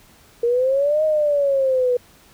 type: exponential two-way sweep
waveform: sine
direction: up then down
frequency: 465.4 to 628 to 487.2 Hz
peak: -15 dBFS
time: 0.43-1.97 s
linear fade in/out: 5 ms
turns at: 1.04 s
effects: pink hiss -51 dBFS RMS until 2.33 s